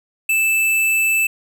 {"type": "tone", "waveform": "square", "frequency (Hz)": 2637, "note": "E7", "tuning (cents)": 0, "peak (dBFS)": -15, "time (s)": [0.29, 1.27], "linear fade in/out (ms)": 5, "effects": []}